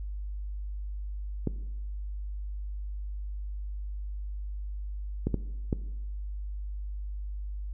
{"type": "clicks", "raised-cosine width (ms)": 3, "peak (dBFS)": -14, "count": 4, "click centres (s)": [1.473, 5.27, 5.343, 5.728], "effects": ["noise-tail reverb RT60 1.0 s tail -17 dB re dry", "added 50 Hz sine -33 dBFS peak until 7.73 s"]}